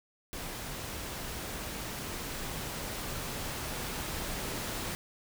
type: noise with level ramp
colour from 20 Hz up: pink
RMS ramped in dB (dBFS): -40 to -36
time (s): 0.33-4.95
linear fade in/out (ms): 0
effects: none